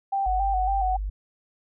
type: tone with vibrato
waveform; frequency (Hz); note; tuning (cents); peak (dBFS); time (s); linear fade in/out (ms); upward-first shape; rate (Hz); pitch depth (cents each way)
sine; 765; G5; -42; -22; 0.12-0.97; 10; square; 3.6; 47
type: tone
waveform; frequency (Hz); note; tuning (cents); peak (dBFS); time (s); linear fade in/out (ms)
sine; 49.65; G1; +23; -26; 0.26-1.1; 10
effects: none